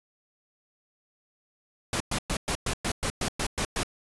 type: noise bursts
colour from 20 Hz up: pink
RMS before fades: -28 dBFS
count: 11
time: 1.93-3.833 s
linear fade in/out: 2 ms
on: 73 ms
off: 110 ms
effects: resampled to 24000 Hz